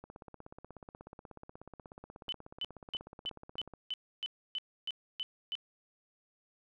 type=click train; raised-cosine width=1 ms; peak=-34 dBFS; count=62; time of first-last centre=0.04-3.737 s; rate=16.5 Hz
type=tone bursts; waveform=sine; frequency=3017 Hz; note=F#7; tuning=33 cents sharp; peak=-34 dBFS; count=11; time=2.29-5.553 s; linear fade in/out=0 ms; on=33 ms; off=290 ms
effects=none